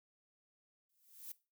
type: noise with exponential growth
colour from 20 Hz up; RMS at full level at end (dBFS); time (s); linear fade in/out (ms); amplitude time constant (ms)
violet; -44; 0.89-1.32; 5; 92
effects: noise-tail reverb RT60 0.3 s tail -19 dB re dry